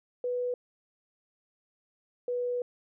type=tone pair in turn; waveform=sine; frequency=493.1 / 490.3 Hz; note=B4 / B4; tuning=-3 / -13 cents; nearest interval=unison; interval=10 cents; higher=first; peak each=-28 dBFS; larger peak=neither; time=0.24-0.54 / 2.28-2.62 s; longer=second; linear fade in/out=2 ms; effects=none